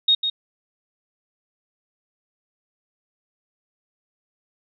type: tone with echo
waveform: sine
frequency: 3729 Hz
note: A#7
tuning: in tune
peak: -13 dBFS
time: 0.08-0.15 s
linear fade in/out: 5 ms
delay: 150 ms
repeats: 1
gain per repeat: -7 dB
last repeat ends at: 0.3 s
effects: none